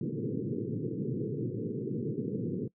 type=band-pass noise; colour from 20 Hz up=pink; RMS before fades=-34 dBFS; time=0.01-2.68 s; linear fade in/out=2 ms; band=110 to 470 Hz; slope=96 dB/octave; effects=noise-tail reverb RT60 0.1 s tail -21 dB re dry